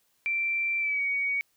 sine tone with pitch glide, 2349 to 2247 Hz, D7 to C#7, 0 to +23 cents, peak -25 dBFS, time 0.26-1.41 s, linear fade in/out 0 ms, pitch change -77 cents, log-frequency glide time 0.79-1.03 s, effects white hiss -70 dBFS RMS until 1.56 s

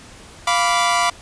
sawtooth chord, B diminished, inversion second, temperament equal with one note detuned, 698.5 / 987.8 / 1163.2 Hz, F5 / B5 / D6, 0 / 0 / -17 cents, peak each -16 dBFS, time 0.47-1.1 s, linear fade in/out 5 ms, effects pink hiss -42 dBFS RMS until 1.21 s + resampled to 22050 Hz

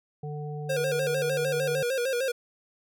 harmonic tone, 148.7 Hz, D3, 22 cents sharp, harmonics 1 / 3 / 5, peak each -33 / -39 / -43 dBFS, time 0.23-1.83 s, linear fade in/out 5 ms
square tone with vibrato, 506 Hz, B4, 42 cents sharp, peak -26 dBFS, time 0.69-2.32 s, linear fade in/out 10 ms, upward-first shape square, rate 6.6 Hz, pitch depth 91 cents each way
effects none

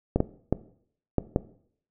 clicks, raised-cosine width 2 ms, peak -8 dBFS, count 5, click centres 0.16 / 0.204 / 0.526 / 1.183 / 1.361 s, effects noise-tail reverb RT60 0.6 s tail -17 dB re dry

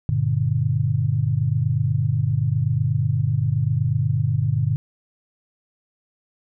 sine chord, G minor, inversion none, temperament equal with one note detuned, 98 / 118.92 / 146.83 Hz, G2 / Bb2 / D3, 0 / +35 / 0 cents, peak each -24 / -21 / -22 dBFS, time 0.09-4.76 s, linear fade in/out 0 ms, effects none

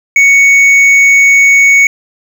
triangle tone with hard clipping, 2224 Hz, C#7, 5 cents sharp, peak -4 dBFS, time 0.16-1.87 s, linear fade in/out 2 ms, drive 8 dB, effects none

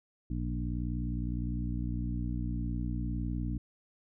harmonic tone with a mistuned harmonic, 59.7 Hz, A#1, 42 cents sharp, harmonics 1 / 2 / 3 / 4 / 5, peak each -34 / -37 / -39 / -40 / -41 dBFS, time 0.3-3.58 s, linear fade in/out 5 ms, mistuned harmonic 1, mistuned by -58 cents, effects none

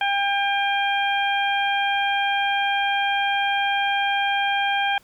harmonic tone, 800 Hz, G5, 35 cents sharp, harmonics 1 / 2 / 3 / 4, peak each -22 / -25 / -27 / -28 dBFS, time 0.01-4.98 s, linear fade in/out 2 ms, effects pink hiss -56 dBFS RMS until 5.03 s

